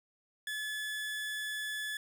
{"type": "tone", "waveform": "30% pulse", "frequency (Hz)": 1719, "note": "A6", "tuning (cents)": -41, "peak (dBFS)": -33, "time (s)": [0.47, 1.97], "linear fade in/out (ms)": 2, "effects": []}